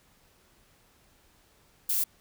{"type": "noise", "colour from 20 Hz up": "violet", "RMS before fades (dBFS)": -27, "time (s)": [1.89, 2.04], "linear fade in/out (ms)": 5, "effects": ["pink hiss -63 dBFS RMS until 2.2 s"]}